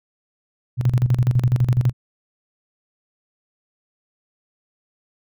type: tone with tremolo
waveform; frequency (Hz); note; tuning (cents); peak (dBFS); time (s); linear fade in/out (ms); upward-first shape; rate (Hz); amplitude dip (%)
sine; 123.47; B2; 0; -12; 0.77-1.93; 50; square; 12; 75
effects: none